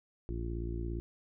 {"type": "harmonic tone", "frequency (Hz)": 57.4, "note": "A#1", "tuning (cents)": -26, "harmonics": [1, 2, 3, 4, 5, 6, 7], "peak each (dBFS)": [-36, -41, -49, -48, -48, -42, -53], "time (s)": [0.29, 1], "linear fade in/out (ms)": 0, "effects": []}